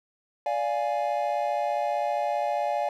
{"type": "chord", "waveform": "triangle", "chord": "D diminished", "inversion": "none", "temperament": "equal with one note detuned", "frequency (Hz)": [583.3, 698.5, 830.6], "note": ["D5", "F5", "Ab5"], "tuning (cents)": [-12, 0, 0], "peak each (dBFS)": -27, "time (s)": [0.46, 2.89], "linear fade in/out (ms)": 2, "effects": []}